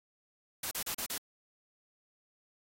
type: noise bursts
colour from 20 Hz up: white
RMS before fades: -36 dBFS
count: 5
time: 0.63-1.18 s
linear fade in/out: 5 ms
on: 82 ms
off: 35 ms
effects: AAC 48 kbps